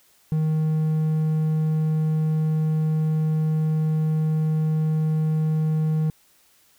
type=tone; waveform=triangle; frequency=156.4 Hz; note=D#3; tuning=9 cents sharp; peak=-17 dBFS; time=0.32-6.1 s; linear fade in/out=0 ms; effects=white hiss -59 dBFS RMS until 6.78 s